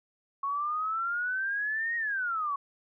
sine exponential two-way sweep, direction up then down, 1100 to 1886 to 1100 Hz, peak -28 dBFS, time 0.43-2.56 s, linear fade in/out 5 ms, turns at 1.96 s, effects none

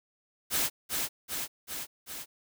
white noise with echo, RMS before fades -28 dBFS, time 0.5-0.7 s, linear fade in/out 50 ms, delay 390 ms, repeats 4, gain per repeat -3 dB, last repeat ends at 2.26 s, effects none

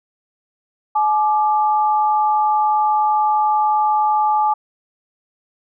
sine tone pair together, 852 / 1183 Hz, G#5 / D6, +44 / +12 cents, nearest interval tritone, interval 568 cents, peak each -14 / -21 dBFS, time 0.95-4.54 s, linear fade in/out 10 ms, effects none

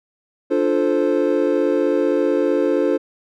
triangle chord, D minor seventh, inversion none, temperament equal, 293.7 / 349.2 / 440 / 523.3 Hz, D4 / F4 / A4 / C5, 0 / 0 / 0 / 0 cents, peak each -19 dBFS, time 0.5-2.98 s, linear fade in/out 20 ms, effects none

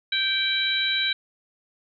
harmonic tone with a mistuned harmonic, 784 Hz, G5, in tune, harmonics 2 / 3 / 4 / 5, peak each -28 / -28 / -30 / -24 dBFS, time 0.12-1.13 s, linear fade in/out 5 ms, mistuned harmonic 3, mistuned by -22 cents, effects none

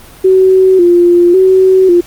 sine tone with vibrato, 362.7 Hz, F#4, 34 cents flat, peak -3 dBFS, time 0.24-2.01 s, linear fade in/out 10 ms, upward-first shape square, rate 0.91 Hz, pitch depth 66 cents each way, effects pink hiss -36 dBFS RMS until 2.06 s + Opus 32 kbps

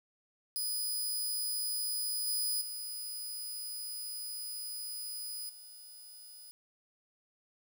10% pulse tone with level steps, 4978 Hz, D#8, in tune, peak -26 / -24 / -32 / -43 dBFS, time 0.56-6.51 s, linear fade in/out 0 ms, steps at 2.27 / 2.61 / 5.49 s, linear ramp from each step 5 ms, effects 10-bit

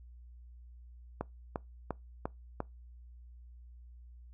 click train, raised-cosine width 1 ms, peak -20 dBFS, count 5, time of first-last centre 1.21-2.604 s, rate 2.87 Hz, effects noise-tail reverb RT60 0.2 s tail -23 dB re dry + added 60 Hz sine -50 dBFS peak until 4.33 s

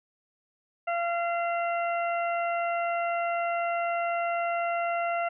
harmonic tone, 686 Hz, F5, 31 cents flat, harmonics 1 / 2 / 3 / 4, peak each -27 / -33 / -37 / -39 dBFS, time 0.87-5.29 s, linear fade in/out 10 ms, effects none

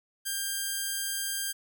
5% pulse tone, 1595 Hz, G6, 30 cents sharp, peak -19 dBFS, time 0.25-1.53 s, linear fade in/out 20 ms, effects none

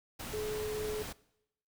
sine tone in noise, 426.7 Hz, G#4, 47 cents sharp, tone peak -34 dBFS, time 0.33-1.03 s, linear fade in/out 10 ms, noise pink, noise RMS -42 dBFS, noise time 0.19-1.13 s, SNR +5 dB, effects noise-tail reverb RT60 0.8 s tail -21 dB re dry

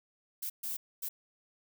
violet noise bursts at uneven times, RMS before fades -37 dBFS, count 3, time 0.42-0.5 / 0.63-0.77 / 1.02-1.09 s, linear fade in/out 10 ms, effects none

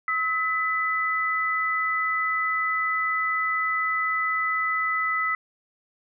sine tone pair together, 1287.6 / 1996 Hz, E6 / B6, -41 / +18 cents, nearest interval minor sixth, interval 759 cents, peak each -25 dBFS, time 0.08-5.35 s, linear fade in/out 2 ms, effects none

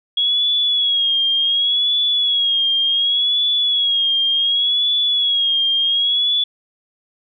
sine tone with vibrato, 3322 Hz, G#7, in tune, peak -14 dBFS, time 0.17-6.44 s, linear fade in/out 5 ms, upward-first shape sine, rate 0.68 Hz, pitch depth 62 cents each way, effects none

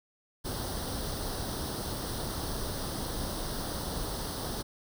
pink noise with comb filter, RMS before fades -35 dBFS, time 0.44-4.63 s, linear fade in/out 20 ms, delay 0.21 ms, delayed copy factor +0.75, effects none

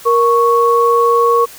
sine tone pair together, 469.4 / 1108.7 Hz, A#4 / C#6, +12 / 0 cents, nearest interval octave + minor third, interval 1488 cents, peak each -11 dBFS, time 0.05-1.46 s, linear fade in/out 20 ms, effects white hiss -36 dBFS RMS until 1.58 s

